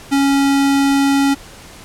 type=tone; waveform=square; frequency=277.2 Hz; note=C#4; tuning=in tune; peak=-12 dBFS; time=0.11-1.35 s; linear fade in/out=20 ms; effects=pink hiss -38 dBFS RMS until 1.84 s + low-pass 11000 Hz 12 dB/octave